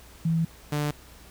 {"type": "tone pair in turn", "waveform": ["sine", "sawtooth"], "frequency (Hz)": [164.1, 147.95], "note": ["E3", "D3"], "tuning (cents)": [-8, 13], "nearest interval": "major second", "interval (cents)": 179, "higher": "first", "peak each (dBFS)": -21, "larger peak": "neither", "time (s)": [[0.25, 0.45], [0.72, 0.91]], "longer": "first", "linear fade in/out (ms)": 5, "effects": ["added 60 Hz sine -51 dBFS peak until 1.3 s", "pink hiss -51 dBFS RMS until 1.3 s"]}